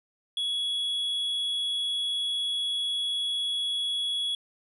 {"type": "tone", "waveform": "triangle", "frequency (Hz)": 3361, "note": "G#7", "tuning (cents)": 20, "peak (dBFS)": -25, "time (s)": [0.37, 4.35], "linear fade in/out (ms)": 2, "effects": ["resampled to 32000 Hz"]}